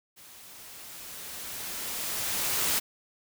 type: noise with level ramp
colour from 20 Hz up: white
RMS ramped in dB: -51 to -26 dBFS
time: 0.16-2.8 s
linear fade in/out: 20 ms
effects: none